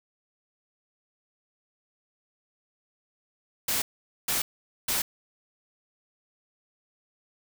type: noise bursts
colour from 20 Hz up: white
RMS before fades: -27 dBFS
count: 3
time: 3.68-5.02 s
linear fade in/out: 5 ms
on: 140 ms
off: 460 ms
effects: none